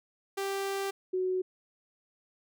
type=tone pair in turn; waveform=sawtooth / sine; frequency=392.5 / 370.5 Hz; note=G4 / F#4; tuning=+2 / +2 cents; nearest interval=minor second; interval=100 cents; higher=first; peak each=-27 dBFS; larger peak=neither; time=0.37-0.91 / 1.13-1.42 s; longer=first; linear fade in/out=10 ms; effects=none